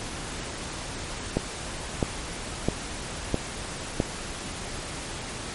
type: click train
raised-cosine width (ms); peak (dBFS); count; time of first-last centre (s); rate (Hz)
2; -8; 5; 1.37-4.002; 1.52
effects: pink hiss -35 dBFS RMS until 5.54 s + MP3 48 kbps